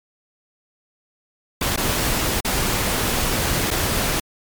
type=noise with dropouts; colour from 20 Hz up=pink; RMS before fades=-21 dBFS; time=1.61-4.2 s; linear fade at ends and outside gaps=5 ms; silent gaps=1.762-1.774 / 2.406-2.447 / 3.706-3.711 s; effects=MP3 96 kbps